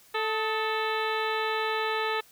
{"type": "harmonic tone with a mistuned harmonic", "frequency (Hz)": 440, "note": "A4", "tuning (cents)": 0, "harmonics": [1, 2, 3, 4, 5, 6, 7, 8, 9], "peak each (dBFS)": [-31, -32, -33, -34, -38, -38, -42, -41, -40], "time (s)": [0.14, 2.21], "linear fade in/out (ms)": 10, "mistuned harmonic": 3, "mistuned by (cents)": -54, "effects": ["white hiss -57 dBFS RMS until 2.31 s"]}